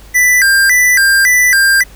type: tone with vibrato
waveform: square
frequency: 1778 Hz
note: A6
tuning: 18 cents sharp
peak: -7 dBFS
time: 0.14-1.84 s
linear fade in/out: 20 ms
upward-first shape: square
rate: 1.8 Hz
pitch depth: 190 cents each way
effects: added 50 Hz sine -36 dBFS peak until 1.95 s + pink hiss -41 dBFS RMS until 1.95 s